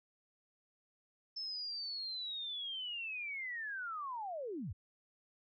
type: linear sweep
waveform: sine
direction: down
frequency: 5290 to 64.9 Hz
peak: -39 dBFS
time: 1.36-4.73 s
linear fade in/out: 10 ms
effects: none